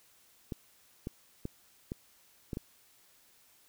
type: clicks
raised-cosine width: 3 ms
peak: -23 dBFS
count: 6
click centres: 0.522 / 1.071 / 1.454 / 1.919 / 2.532 / 2.571 s
effects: white hiss -64 dBFS RMS until 3.68 s